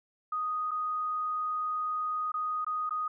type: tone with dropouts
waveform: sine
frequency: 1244 Hz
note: D#6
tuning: 1 cent flat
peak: -29 dBFS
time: 0.32-3.08 s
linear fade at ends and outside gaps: 5 ms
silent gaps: 0.71-0.714 / 2.319-2.34 / 2.647-2.665 / 2.894-2.907 s
effects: none